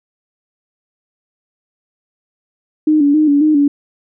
sine tone with vibrato, 296.5 Hz, D4, 17 cents sharp, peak -8 dBFS, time 2.87-3.68 s, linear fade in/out 5 ms, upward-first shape square, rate 3.7 Hz, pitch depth 62 cents each way, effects none

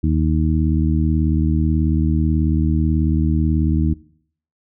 harmonic tone, 78.3 Hz, D#2, 11 cents sharp, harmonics 1 / 2 / 3 / 4, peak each -17 / -20 / -22 / -23 dBFS, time 0.03-3.94 s, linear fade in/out 10 ms, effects noise-tail reverb RT60 0.6 s tail -20 dB re dry

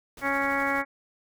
pink noise with tremolo, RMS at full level -45 dBFS, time 0.17-0.82 s, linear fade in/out 2 ms, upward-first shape sine, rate 12 Hz, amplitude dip 45%
harmonic tone, 277.2 Hz, C#4, in tune, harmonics 1 / 2 / 3 / 4 / 5 / 6 / 7 / 8, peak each -32 / -32 / -32 / -32 / -32 / -32 / -32 / -32 dBFS, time 0.21-0.85 s, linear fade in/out 50 ms
effects none

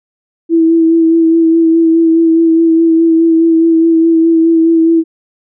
sine tone with vibrato, 328.3 Hz, E4, 7 cents flat, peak -5 dBFS, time 0.49-5.04 s, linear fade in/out 50 ms, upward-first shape sine, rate 4.8 Hz, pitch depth 22 cents each way, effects none

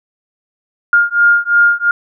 sine beating tone pair, 1411 / 1413.9 Hz, F6 / F6, +17 / +21 cents, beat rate 2.9 Hz, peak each -11 dBFS, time 0.93-1.91 s, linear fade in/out 2 ms, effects none

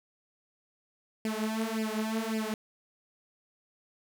sawtooth tone with flanger, 220 Hz, A3, in tune, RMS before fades -32 dBFS, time 1.25-2.54 s, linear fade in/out 2 ms, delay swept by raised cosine 0.39 to 5.79 ms, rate 1.8 Hz, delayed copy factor +1, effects none

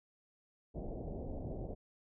pink low-pass noise, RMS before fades -42 dBFS, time 0.74-1.75 s, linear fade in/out 20 ms, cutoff 710 Hz, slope 48 dB/octave, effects none

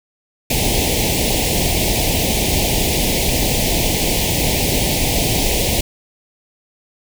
pink band-stop noise, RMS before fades -17 dBFS, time 0.5-5.81 s, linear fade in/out 5 ms, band 840 to 2100 Hz, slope 48 dB/octave, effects none

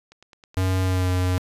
click train, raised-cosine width 0.2 ms, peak -30 dBFS, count 5, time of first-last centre 0.12-0.544 s, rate 9.43 Hz
square tone with pitch glide, 93.4 to 91.21 Hz, F#2 to F#2, +17 to -24 cents, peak -20 dBFS, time 0.57-1.38 s, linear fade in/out 0 ms, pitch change -41 cents, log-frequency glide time 0.82-1.1 s
effects resampled to 32000 Hz

